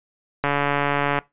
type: click train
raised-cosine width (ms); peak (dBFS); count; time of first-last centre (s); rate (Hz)
0.5; -6; 108; 0.44-1.188; 143
effects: noise-tail reverb RT60 0.2 s tail -21 dB re dry + resampled to 8000 Hz